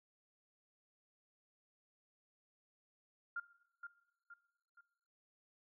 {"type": "tone with echo", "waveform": "sine", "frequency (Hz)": 1400, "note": "F6", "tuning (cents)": 4, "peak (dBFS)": -38, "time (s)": [3.36, 3.4], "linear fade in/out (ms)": 5, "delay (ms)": 470, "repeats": 3, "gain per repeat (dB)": -7, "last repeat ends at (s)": 4.81, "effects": ["noise-tail reverb RT60 1.0 s tail -18 dB re dry"]}